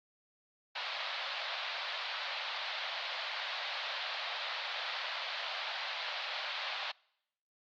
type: band-pass noise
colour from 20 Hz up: white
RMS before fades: -39 dBFS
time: 0.75-6.92 s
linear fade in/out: 10 ms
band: 570 to 4300 Hz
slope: 48 dB/octave
effects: noise-tail reverb RT60 0.8 s tail -26 dB re dry + Opus 48 kbps